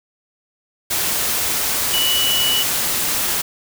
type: tone in noise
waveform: sine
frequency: 2951 Hz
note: F#7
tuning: 5 cents flat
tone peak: -17 dBFS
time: 1.93-2.63 s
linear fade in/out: 10 ms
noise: white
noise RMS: -20 dBFS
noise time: 0.9-3.42 s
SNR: 0 dB
effects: none